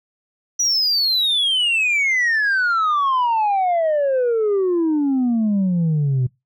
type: exponential sweep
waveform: sine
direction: down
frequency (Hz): 5920 to 123.47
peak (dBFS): -13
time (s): 0.59-6.27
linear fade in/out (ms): 10
effects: noise-tail reverb RT60 0.2 s tail -23 dB re dry + tanh soft clip ceiling -14 dBFS